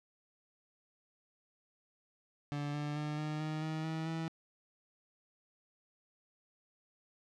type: tone with pitch steps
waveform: 30% pulse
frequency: 145.2 / 147.57 / 149.97 / 152.42 / 154.9 / 157.43 / 160 / 162.61 Hz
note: D3 / D3 / D3 / D#3 / D#3 / D#3 / D#3 / E3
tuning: -19 / +9 / +37 / -35 / -7 / +21 / +49 / -23 cents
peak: -33 dBFS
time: 2.52-4.28 s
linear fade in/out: 0 ms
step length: 220 ms
effects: low-pass 5000 Hz 12 dB/octave